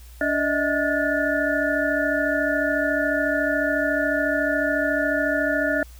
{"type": "tone cluster", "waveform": "sine", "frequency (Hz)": [288.4, 608, 642, 1445, 1749], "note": ["D4", "D#5", "E5", "F#6", "A6"], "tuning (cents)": [-31, -40, -46, -41, -11], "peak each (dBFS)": -26, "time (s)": [0.21, 5.83], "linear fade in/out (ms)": 2, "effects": ["added 60 Hz sine -41 dBFS peak until 5.99 s", "white hiss -52 dBFS RMS until 5.99 s"]}